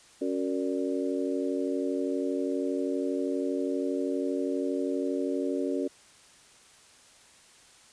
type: harmonic tone with a mistuned harmonic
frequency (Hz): 92.5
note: F#2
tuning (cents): 0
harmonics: 3 / 4 / 5 / 6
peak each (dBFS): -30 / -32 / -34 / -36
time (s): 0.21-5.88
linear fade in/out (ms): 10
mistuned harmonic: 6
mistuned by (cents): +91
effects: white hiss -56 dBFS RMS until 7.92 s + resampled to 22050 Hz